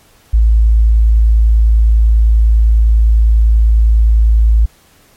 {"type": "tone", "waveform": "sine", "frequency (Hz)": 55, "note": "A1", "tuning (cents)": 0, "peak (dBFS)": -5, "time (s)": [0.33, 4.66], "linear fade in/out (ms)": 10, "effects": ["pink hiss -48 dBFS RMS until 5.16 s", "MP3 64 kbps"]}